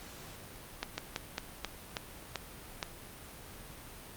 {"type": "slowing click train", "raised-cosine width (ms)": 0.2, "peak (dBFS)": -16, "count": 8, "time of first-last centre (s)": [0.83, 2.828], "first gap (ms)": 150, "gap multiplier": 1.21, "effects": ["pink hiss -49 dBFS RMS until 4.16 s", "Opus 48 kbps"]}